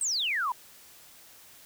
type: exponential sweep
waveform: sine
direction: down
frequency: 8670 to 932.3 Hz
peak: -26 dBFS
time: 0.01-0.52 s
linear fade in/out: 2 ms
effects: white hiss -53 dBFS RMS until 1.65 s